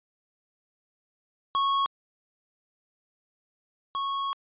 square tone pair in turn, 1102 / 1102 Hz, C#6 / C#6, -11 / -11 cents, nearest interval unison, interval 0 cents, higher neither, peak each -23 / -28 dBFS, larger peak first, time 1.55-1.86 / 3.95-4.33 s, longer second, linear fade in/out 0 ms, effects resampled to 8000 Hz

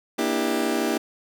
30% pulse chord, E half-diminished seventh, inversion second, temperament just, 237.3 / 296.7 / 329.6 / 395.6 Hz, Bb3 / D4 / E4 / G4, +31 / +18 / 0 / +16 cents, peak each -25 dBFS, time 0.18-0.98 s, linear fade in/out 10 ms, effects none

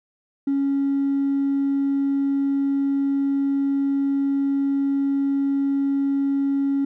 sine tone with hard clipping, 277.2 Hz, C#4, in tune, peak -19 dBFS, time 0.47-6.85 s, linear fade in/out 5 ms, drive 1 dB, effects none

